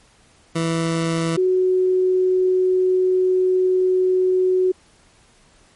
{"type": "tone pair in turn", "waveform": ["20% pulse", "sine"], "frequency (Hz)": [164.81, 370], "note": ["E3", "F#4"], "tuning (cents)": [0, 0], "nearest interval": "octave + major second", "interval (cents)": 1400, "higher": "second", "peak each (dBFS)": -14, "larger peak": "neither", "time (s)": [[0.55, 1.37], [1.37, 4.72]], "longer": "second", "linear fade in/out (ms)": 10, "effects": ["pink hiss -54 dBFS RMS until 5.75 s", "MP3 48 kbps"]}